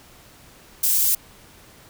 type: high-pass noise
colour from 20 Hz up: pink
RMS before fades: -19 dBFS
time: 0.83-1.15 s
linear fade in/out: 5 ms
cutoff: 11000 Hz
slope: 12 dB/octave
effects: pink hiss -49 dBFS RMS until 1.89 s